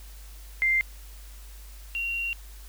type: tone pair in turn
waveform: sine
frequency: 2093 / 2755 Hz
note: C7 / F7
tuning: 0 / -24 cents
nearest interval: perfect fourth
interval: 476 cents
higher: second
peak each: -20 / -27 dBFS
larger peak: first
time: 0.62-0.81 / 1.95-2.33 s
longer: second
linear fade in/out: 0 ms
effects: added 50 Hz sine -42 dBFS peak until 2.68 s + white hiss -52 dBFS RMS until 2.68 s